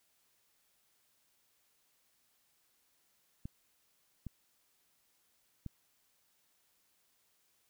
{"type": "clicks", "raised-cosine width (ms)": 5, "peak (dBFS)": -29, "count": 3, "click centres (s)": [3.455, 4.267, 5.663], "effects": ["white hiss -74 dBFS RMS until 7.69 s"]}